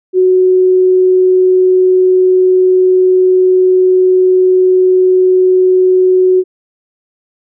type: tone with vibrato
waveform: sine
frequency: 370 Hz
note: F#4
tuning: in tune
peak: -5 dBFS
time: 0.13-6.44 s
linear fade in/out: 50 ms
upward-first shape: square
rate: 20 Hz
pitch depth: 8 cents each way
effects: none